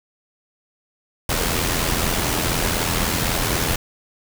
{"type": "noise with amplitude modulation", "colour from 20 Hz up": "pink", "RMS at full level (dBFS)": -19, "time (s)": [1.29, 3.76], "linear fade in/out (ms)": 5, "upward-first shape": "sine", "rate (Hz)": 84, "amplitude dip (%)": 50, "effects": []}